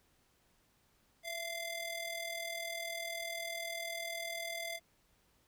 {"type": "ring-modulated tone", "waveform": "sawtooth", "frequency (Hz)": 1376, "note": "F6", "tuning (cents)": -26, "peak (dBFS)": -32, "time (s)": [1.23, 4.8], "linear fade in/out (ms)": 50, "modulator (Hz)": 708, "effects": ["pink hiss -72 dBFS RMS until 5.47 s"]}